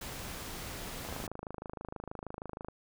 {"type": "noise", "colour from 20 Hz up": "pink", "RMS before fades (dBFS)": -42, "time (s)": [0.01, 1.27], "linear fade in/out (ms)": 5}
{"type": "click train", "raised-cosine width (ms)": 1, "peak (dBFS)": -26, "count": 44, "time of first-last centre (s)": [1.05, 2.685], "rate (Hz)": 26.3}
{"effects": []}